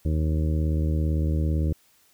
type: harmonic tone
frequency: 77.78 Hz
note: D#2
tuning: in tune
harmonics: 1 / 2 / 3 / 4 / 5 / 6 / 7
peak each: -22 / -28 / -35 / -33 / -40 / -41 / -41 dBFS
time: 0.05-1.73 s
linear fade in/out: 5 ms
effects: white hiss -61 dBFS RMS until 2.13 s